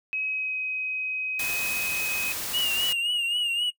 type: tone with pitch glide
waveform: sine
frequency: 2547 to 2526 Hz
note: D#7 to D#7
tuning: +40 to +26 cents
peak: -26 dBFS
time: 0.13-2.32 s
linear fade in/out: 0 ms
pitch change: -14 cents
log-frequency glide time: 0.26-0.57 s
type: noise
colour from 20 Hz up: white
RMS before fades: -32 dBFS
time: 1.39-2.93 s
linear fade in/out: 5 ms
type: tone with vibrato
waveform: triangle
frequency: 2846 Hz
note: F7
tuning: 32 cents sharp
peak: -22 dBFS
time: 2.53-3.71 s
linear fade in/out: 20 ms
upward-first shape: triangle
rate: 3.8 Hz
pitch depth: 74 cents each way
effects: noise-tail reverb RT60 0.1 s tail -18 dB re dry